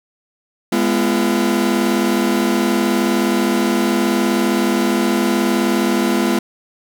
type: chord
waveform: 40% pulse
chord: F diminished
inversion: first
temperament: equal with one note detuned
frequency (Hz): 207.7 / 246.9 / 342.2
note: Ab3 / Cb4 / F4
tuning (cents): 0 / 0 / -35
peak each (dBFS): -18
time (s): 0.72-6.39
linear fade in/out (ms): 5
effects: none